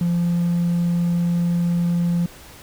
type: tone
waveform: triangle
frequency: 172.6 Hz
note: F3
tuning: 20 cents flat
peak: -14 dBFS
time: 0.01-2.26 s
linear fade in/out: 2 ms
effects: tanh soft clip ceiling -12 dBFS + pink hiss -43 dBFS RMS until 2.62 s